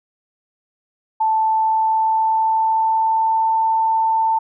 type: tone with pitch glide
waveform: sine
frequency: 880 to 891.8 Hz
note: A5 to A5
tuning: 0 to +23 cents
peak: -14 dBFS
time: 1.2-4.39 s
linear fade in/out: 10 ms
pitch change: +23 cents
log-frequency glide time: 1.39-3.51 s
effects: none